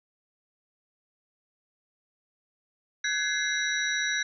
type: tone cluster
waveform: sine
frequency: 1524 / 1678 / 2088 / 3885 / 5850 Hz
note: G6 / G#6 / C7 / B7 / F#8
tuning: -49 / +17 / -4 / -29 / -21 cents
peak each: -33 / -29 / -34 / -32 / -35 dBFS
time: 3.04-4.23 s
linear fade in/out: 5 ms
effects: none